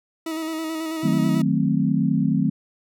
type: tone with vibrato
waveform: 40% pulse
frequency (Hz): 320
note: D#4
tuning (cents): +49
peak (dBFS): -25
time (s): 0.26-1.42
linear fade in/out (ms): 5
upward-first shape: square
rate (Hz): 9.2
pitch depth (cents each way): 26
type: chord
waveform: sine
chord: D# diminished seventh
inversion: none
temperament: equal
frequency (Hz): 155.56 / 185 / 220 / 261.6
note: D#3 / F#3 / A3 / C4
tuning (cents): 0 / 0 / 0 / 0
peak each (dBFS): -23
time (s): 1.03-2.5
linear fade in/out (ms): 10
effects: none